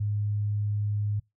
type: tone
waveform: sine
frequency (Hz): 103.83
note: G#2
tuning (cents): 0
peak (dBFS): -25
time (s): 0-1.2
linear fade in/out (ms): 10
effects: noise-tail reverb RT60 0.2 s tail -24 dB re dry